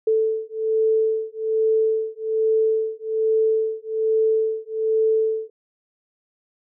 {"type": "beating tone pair", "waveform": "sine", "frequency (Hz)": [440, 441.2], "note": ["A4", "A4"], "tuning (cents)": [0, 5], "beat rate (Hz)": 1.2, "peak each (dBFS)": -21, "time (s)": [0.07, 5.5], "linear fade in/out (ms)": 5, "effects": []}